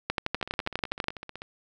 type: two click trains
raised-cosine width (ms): 0.3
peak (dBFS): -10 / -22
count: 13 / 18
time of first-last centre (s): 0.1-1.084 / 0.35-1.419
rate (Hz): 12.2 / 15.9
effects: none